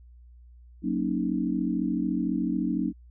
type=chord; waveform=sine; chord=D# minor seventh; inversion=first; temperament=equal; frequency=185 / 233.1 / 277.2 / 311.1 Hz; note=F#3 / A#3 / C#4 / D#4; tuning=0 / 0 / 0 / 0 cents; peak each=-30 dBFS; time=0.82-2.93 s; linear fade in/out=50 ms; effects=added 60 Hz sine -48 dBFS peak until 3.1 s